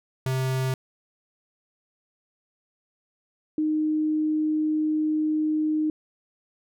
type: tone pair in turn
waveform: square / sine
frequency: 130.81 / 308.5 Hz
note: C3 / D#4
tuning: 0 / -15 cents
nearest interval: octave + minor third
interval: 1485 cents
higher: second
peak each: -24 / -21 dBFS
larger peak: second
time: 0.26-0.74 / 3.58-5.9 s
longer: second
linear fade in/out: 2 ms
effects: none